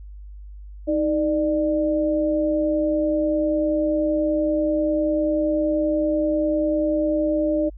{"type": "tone pair together", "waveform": "sine", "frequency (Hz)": [314.5, 595.8], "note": ["D#4", "D5"], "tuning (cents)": [19, 25], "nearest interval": "major seventh", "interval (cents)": 1106, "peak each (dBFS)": -21, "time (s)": [0.87, 7.7], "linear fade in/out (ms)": 20, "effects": ["added 50 Hz sine -36 dBFS peak until 7.77 s"]}